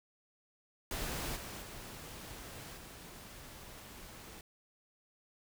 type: noise with level steps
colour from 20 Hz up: pink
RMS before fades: -39 / -45 / -48 / -51 dBFS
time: 0.91-4.41 s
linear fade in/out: 2 ms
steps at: 1.35 / 1.61 / 2.76 s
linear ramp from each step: 20 ms
effects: none